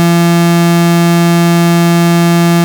35% pulse tone, 170.3 Hz, F3, 43 cents flat, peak -4 dBFS, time 0-2.64 s, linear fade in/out 0 ms, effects none

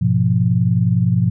sine chord, F diminished, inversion first, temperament equal, 103.83 / 123.47 / 174.61 Hz, Ab2 / Cb3 / F3, 0 / 0 / 0 cents, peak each -18 / -16 / -17 dBFS, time 0.01-1.3 s, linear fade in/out 10 ms, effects none

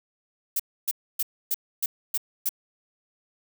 violet noise bursts, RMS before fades -25 dBFS, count 7, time 0.56-2.492 s, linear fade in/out 5 ms, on 36 ms, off 280 ms, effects none

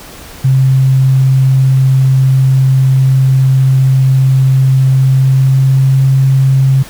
sine tone with pitch glide, 132.5 to 133.96 Hz, C3 to C3, +22 to +41 cents, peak -5 dBFS, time 0.44-6.83 s, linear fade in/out 10 ms, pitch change +19 cents, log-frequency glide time 4.96-6.01 s, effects pink hiss -32 dBFS RMS until 6.89 s

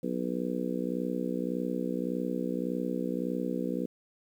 harmonic tone, 61.74 Hz, B1, in tune, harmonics 3 / 4 / 5 / 6 / 7 / 8, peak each -35 / -34 / -36 / -41 / -39 / -37 dBFS, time 0.03-3.86 s, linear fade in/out 5 ms, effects 10-bit

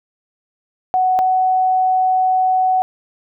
sine tone pair in turn, 743 / 746.7 Hz, F#5 / F#5, +7 / +16 cents, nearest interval unison, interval 9 cents, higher second, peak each -12 dBFS, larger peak neither, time 0.94-1.19 / 1.19-2.82 s, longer second, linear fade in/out 0 ms, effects none

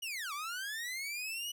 sawtooth linear two-way sweep, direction down then up, 2960 to 1116 to 2960 Hz, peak -34 dBFS, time 0.02-1.52 s, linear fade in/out 10 ms, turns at 0.33 s, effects none

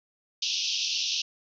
white band-pass noise, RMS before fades -29 dBFS, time 0.42-1.22 s, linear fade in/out 5 ms, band 2600 to 6000 Hz, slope 96 dB/octave, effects none

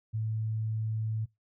sine tone, 110 Hz, A2, in tune, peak -29 dBFS, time 0.13-1.26 s, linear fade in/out 20 ms, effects noise-tail reverb RT60 0.2 s tail -22 dB re dry

